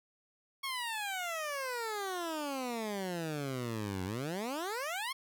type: exponential two-way sweep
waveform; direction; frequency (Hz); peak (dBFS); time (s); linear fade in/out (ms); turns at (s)
15% pulse; down then up; 1108.7 to 90.2 to 1108.7; -29; 0.63-5.13; 10; 4.04
effects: none